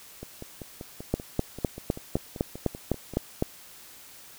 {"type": "two click trains", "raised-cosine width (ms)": 2, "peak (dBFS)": [-10, -24], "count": [10, 16], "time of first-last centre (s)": [[1.14, 3.424], [0.23, 3.137]], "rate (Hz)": [3.94, 5.16], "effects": ["white hiss -49 dBFS RMS until 4.38 s"]}